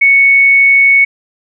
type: tone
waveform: sine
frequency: 2217 Hz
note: C#7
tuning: in tune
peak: -4 dBFS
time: 0.01-1.05 s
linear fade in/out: 10 ms
effects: none